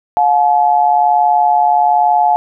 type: tone pair together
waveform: sine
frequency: 716 / 857.1 Hz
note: F5 / A5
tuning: +43 / -46 cents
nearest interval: minor third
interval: 311 cents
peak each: -11 dBFS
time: 0.17-2.36 s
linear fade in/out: 0 ms
effects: none